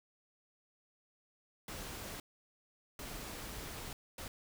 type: noise bursts at uneven times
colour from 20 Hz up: pink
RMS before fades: -45 dBFS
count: 3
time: 1.68-2.2 / 2.99-3.93 / 4.18-4.28 s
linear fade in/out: 2 ms
effects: none